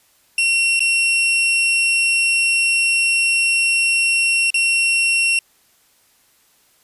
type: tone with dropouts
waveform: 40% pulse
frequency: 2730 Hz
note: F7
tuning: 40 cents flat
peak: -13 dBFS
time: 0.38-5.39 s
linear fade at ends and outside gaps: 2 ms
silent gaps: 0.794-0.804 / 4.504-4.542 s
effects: white hiss -57 dBFS RMS until 6.83 s + resampled to 32000 Hz